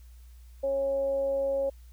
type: tone with frequency modulation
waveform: sine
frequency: 548 Hz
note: C#5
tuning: 20 cents flat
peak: -25 dBFS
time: 0.63-1.7 s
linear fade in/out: 10 ms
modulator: 274 Hz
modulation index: 0.2
effects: added 60 Hz sine -47 dBFS peak until 1.92 s + white hiss -65 dBFS RMS until 1.92 s